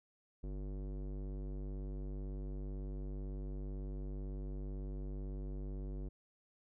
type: tone with low-pass filter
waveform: square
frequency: 49 Hz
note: G1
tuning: in tune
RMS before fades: -42 dBFS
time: 0.43-6.09 s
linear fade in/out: 10 ms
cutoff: 390 Hz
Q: 1.4
effects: none